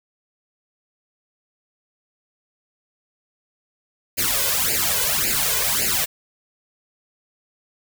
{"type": "noise with flanger", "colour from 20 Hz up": "white", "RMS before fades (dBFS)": -21, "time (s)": [4.17, 6.06], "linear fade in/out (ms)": 20, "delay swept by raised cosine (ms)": [0.42, 2.02], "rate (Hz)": 1.8, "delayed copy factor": 1, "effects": []}